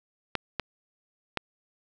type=clicks; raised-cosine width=0.3 ms; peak=-10 / -12 / -11 dBFS; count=3; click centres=0.353 / 0.597 / 1.373 s; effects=none